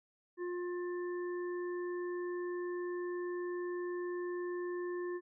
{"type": "harmonic tone", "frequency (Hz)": 354.4, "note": "F4", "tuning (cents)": 25, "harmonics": [1, 3, 5], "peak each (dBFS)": [-36, -49, -50], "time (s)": [0.37, 5.21], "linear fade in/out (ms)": 50, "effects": []}